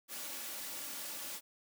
white noise with comb filter, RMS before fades -43 dBFS, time 0.08-1.41 s, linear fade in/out 50 ms, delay 3.5 ms, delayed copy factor +0.5, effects high-pass 150 Hz 12 dB/octave

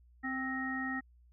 harmonic tone with a mistuned harmonic, 261.6 Hz, C4, in tune, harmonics 1 / 3 / 5 / 7, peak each -37 / -44 / -44 / -37 dBFS, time 0.23-1.01 s, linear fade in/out 20 ms, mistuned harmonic 7, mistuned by +36 cents, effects added 60 Hz sine -59 dBFS peak until 1.32 s

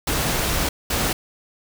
pink noise bursts at uneven times, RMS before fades -22 dBFS, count 2, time 0.07-0.69 / 0.9-1.13 s, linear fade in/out 5 ms, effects none

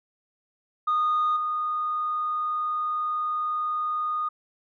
sine tone with level steps, 1231 Hz, D#6, 19 cents flat, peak -19 / -24 dBFS, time 0.87-4.29 s, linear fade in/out 10 ms, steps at 1.36 s, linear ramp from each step 10 ms, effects tanh soft clip ceiling -18 dBFS

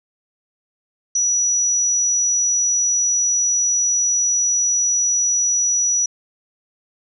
sine tone, 5870 Hz, F#8, 15 cents flat, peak -15 dBFS, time 1.15-6.06 s, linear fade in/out 5 ms, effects none

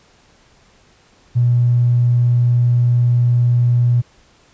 triangle tone with tanh clipping, 121.2 Hz, B2, 32 cents flat, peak -10 dBFS, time 1.35-4.02 s, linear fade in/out 20 ms, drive 2 dB, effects pink hiss -52 dBFS RMS until 4.53 s + resampled to 16000 Hz

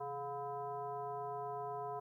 sine tone with frequency modulation, 711 Hz, F5, 31 cents sharp, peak -39 dBFS, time 0-2 s, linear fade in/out 10 ms, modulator 290 Hz, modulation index 1.3, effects 13-bit

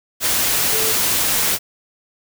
sine tone in noise, 440 Hz, A4, in tune, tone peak -25 dBFS, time 0.7-0.95 s, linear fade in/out 50 ms, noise white, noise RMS -18 dBFS, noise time 0.2-1.59 s, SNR -10 dB, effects none

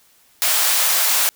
white high-pass noise, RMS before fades -17 dBFS, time 0.42-1.29 s, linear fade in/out 0 ms, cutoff 580 Hz, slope 24 dB/octave, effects white hiss -55 dBFS RMS until 1.35 s

